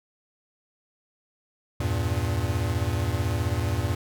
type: chord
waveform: square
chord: E diminished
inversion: none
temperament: equal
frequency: 82.41 / 98 / 116.54 Hz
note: E2 / G2 / Bb2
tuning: 0 / 0 / 0 cents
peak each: -29 dBFS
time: 1.8-3.95 s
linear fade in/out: 5 ms
effects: none